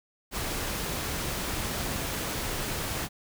pink noise, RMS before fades -32 dBFS, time 0.31-3.09 s, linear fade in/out 50 ms, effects none

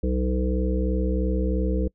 harmonic tone, 63 Hz, B1, 35 cents sharp, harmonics 1 / 3 / 5 / 7 / 8, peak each -23 / -28 / -30 / -31 / -32 dBFS, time 0.03-1.88 s, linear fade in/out 5 ms, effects noise-tail reverb RT60 0.1 s tail -25 dB re dry

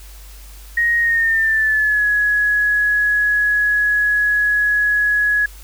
sine tone with pitch glide, 1875 to 1680.1 Hz, A#6 to G#6, +10 to +20 cents, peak -13 dBFS, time 0.77-5.46 s, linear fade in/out 5 ms, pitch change -190 cents, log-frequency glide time 0.99-2.06 s, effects added 50 Hz sine -36 dBFS peak until 5.63 s + white hiss -44 dBFS RMS until 5.63 s

